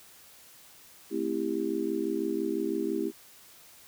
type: chord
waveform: sine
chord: A minor seventh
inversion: none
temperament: just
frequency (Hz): 220 / 264 / 330 / 396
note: A3 / C4 / E4 / G4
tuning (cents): 0 / +16 / +2 / +18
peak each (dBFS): -36 / -35 / -31 / -32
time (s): 1.1-3.12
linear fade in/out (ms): 50
effects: white hiss -54 dBFS RMS until 3.87 s